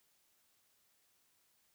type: silence
effects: white hiss -74 dBFS RMS until 1.74 s